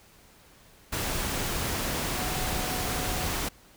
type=tone in noise; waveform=sine; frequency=736 Hz; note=F#5; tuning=9 cents flat; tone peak=-38 dBFS; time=2.14-3.27 s; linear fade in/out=10 ms; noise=pink; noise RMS=-30 dBFS; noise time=0.92-3.49 s; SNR=-11 dB; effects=pink hiss -56 dBFS RMS until 3.76 s